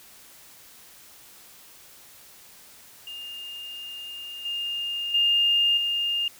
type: tone with level steps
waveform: sine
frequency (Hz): 2818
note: F7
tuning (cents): +15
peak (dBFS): -35 / -27 / -18 / -23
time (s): 3.07-6.28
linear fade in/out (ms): 2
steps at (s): 4.45 / 5.14 / 5.77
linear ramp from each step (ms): 5
effects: white hiss -50 dBFS RMS until 6.39 s